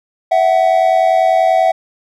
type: tone pair together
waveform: triangle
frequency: 659.3 / 749.5 Hz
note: E5 / F#5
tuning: 0 / +22 cents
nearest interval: major second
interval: 222 cents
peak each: -10 dBFS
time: 0.31-1.72 s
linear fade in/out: 10 ms
effects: none